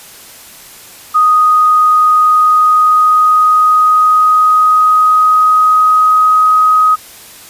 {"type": "tone with pitch glide", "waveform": "sine", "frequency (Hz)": [1244.5, 1259], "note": ["D#6", "D#6"], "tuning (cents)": [0, 20], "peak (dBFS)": -5, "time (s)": [1.14, 6.96], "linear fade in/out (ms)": 20, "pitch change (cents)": 20, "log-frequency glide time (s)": [2.14, 6.38], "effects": ["white hiss -35 dBFS RMS until 7.49 s", "resampled to 32000 Hz"]}